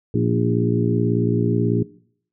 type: harmonic tone with a mistuned harmonic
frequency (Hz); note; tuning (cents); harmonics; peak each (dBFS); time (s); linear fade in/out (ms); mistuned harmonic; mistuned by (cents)
58.27; A#1; 0; 2 / 3 / 4 / 5 / 6 / 7; -21 / -23 / -24 / -25 / -26 / -26; 0.14-1.83; 5; 5; +41
effects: noise-tail reverb RT60 0.6 s tail -21 dB re dry